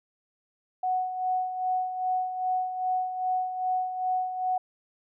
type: tone with tremolo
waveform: sine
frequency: 740 Hz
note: F#5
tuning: in tune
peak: -23 dBFS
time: 0.83-4.58 s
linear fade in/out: 5 ms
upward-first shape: sine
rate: 2.5 Hz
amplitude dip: 60%
effects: none